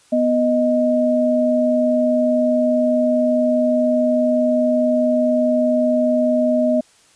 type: tone pair together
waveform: sine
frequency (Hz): 246.9 / 622.1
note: B3 / D#5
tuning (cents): 0 / 0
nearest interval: octave + major third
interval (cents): 1600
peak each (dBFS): -17 / -16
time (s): 0.12-6.81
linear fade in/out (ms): 10
effects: white hiss -53 dBFS RMS until 7.15 s + resampled to 22050 Hz